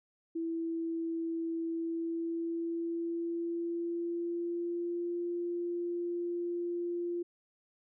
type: tone with pitch glide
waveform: sine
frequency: 330.1 to 347.1 Hz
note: E4 to F4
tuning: +2 to -11 cents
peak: -32 dBFS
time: 0.35-7.23 s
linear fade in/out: 10 ms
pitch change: +87 cents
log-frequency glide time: 1.66-5.19 s
effects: none